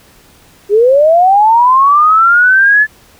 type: linear sweep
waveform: sine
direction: up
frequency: 392 to 1739 Hz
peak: -4 dBFS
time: 0.69-2.87 s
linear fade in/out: 50 ms
effects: pink hiss -44 dBFS RMS until 3.19 s